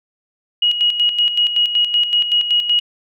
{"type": "tone with tremolo", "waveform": "sine", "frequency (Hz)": 2896, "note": "F#7", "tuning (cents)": -38, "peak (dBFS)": -11, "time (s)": [0.62, 2.8], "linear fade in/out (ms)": 5, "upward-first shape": "square", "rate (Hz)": 5.3, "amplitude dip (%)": 60, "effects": []}